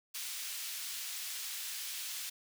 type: high-pass noise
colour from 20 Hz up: pink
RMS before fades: -41 dBFS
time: 0.14-2.3 s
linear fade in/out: 10 ms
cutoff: 3000 Hz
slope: 12 dB/octave
effects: none